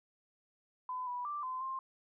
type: tone with pitch steps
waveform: sine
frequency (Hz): 1010 / 982 / 1177 / 1027 / 1056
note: B5 / B5 / D6 / C6 / C6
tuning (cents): +39 / -10 / +3 / -33 / +16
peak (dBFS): -36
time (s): 0.89-1.79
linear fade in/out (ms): 2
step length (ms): 180
effects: none